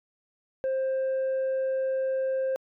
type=tone; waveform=sine; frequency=528 Hz; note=C5; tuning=16 cents sharp; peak=-22 dBFS; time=0.64-2.56 s; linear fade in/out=0 ms; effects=tanh soft clip ceiling -24 dBFS